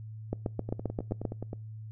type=two click trains; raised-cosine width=2 ms; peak=-23 / -17 dBFS; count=9 / 8; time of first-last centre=0.69-1.531 / 0.33-1.252 s; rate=9.51 / 7.59 Hz; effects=noise-tail reverb RT60 0.4 s tail -25 dB re dry + added 109 Hz sine -40 dBFS peak until 1.91 s